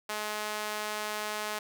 sawtooth tone with high-pass filter, 211.9 Hz, G#3, 35 cents sharp, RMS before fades -35 dBFS, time 0.09-1.59 s, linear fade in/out 5 ms, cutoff 750 Hz, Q 0.76, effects none

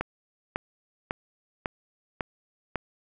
click train, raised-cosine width 0.5 ms, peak -13 dBFS, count 6, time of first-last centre 0.01-2.757 s, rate 1.82 Hz, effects none

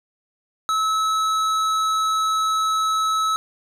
sine tone with hard clipping, 1297 Hz, E6, 28 cents flat, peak -20 dBFS, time 0.69-3.36 s, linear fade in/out 0 ms, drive 12 dB, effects none

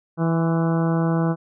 harmonic tone with a mistuned harmonic, 164.81 Hz, E3, in tune, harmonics 1 / 2 / 3 / 4 / 5 / 6 / 7 / 8 / 9, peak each -19 / -25 / -29 / -31 / -33 / -35 / -36 / -37 / -38 dBFS, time 0.17-1.36 s, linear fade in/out 50 ms, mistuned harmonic 6, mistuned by +46 cents, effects none

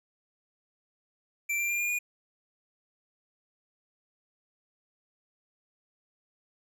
square tone with pitch steps, 2346 / 2369 / 2393 / 2416 / 2440 Hz, D7 / D7 / D7 / D7 / D#7, -2 / +14 / +32 / +48 / -34 cents, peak -28 dBFS, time 1.49-1.99 s, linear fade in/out 10 ms, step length 100 ms, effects none

